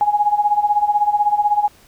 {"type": "tone with tremolo", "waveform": "sine", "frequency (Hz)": 830.6, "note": "G#5", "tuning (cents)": 0, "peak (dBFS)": -10, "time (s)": [0.01, 1.68], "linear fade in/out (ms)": 0, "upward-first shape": "sine", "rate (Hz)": 16, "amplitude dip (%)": 80, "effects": ["pink hiss -50 dBFS RMS until 1.87 s"]}